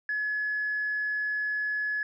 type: tone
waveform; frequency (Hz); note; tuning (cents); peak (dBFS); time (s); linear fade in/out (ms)
sine; 1700; G#6; +40; -26; 0.09-2.03; 2
effects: tanh soft clip ceiling -22 dBFS